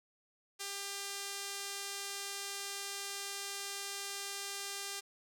sawtooth tone with band-pass filter, 398 Hz, G4, 26 cents sharp, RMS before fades -42 dBFS, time 0.59-5.01 s, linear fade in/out 20 ms, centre 7100 Hz, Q 0.77, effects none

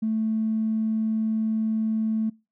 triangle tone with tanh clipping, 220 Hz, A3, in tune, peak -22 dBFS, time 0.02-2.3 s, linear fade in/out 10 ms, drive 4 dB, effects noise-tail reverb RT60 0.3 s tail -26 dB re dry

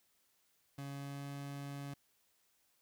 30% pulse tone with pitch glide, 139.8 to 140.94 Hz, C#3 to C#3, +15 to +29 cents, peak -40 dBFS, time 0.78-1.94 s, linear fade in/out 5 ms, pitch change +14 cents, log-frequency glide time 0.9-1.28 s, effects white hiss -75 dBFS RMS until 2.81 s

